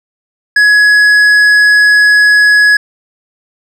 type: tone with tanh clipping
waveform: sine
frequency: 1681 Hz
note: G#6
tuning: 20 cents sharp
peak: -5 dBFS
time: 0.56-2.77 s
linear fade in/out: 5 ms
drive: 8 dB
effects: none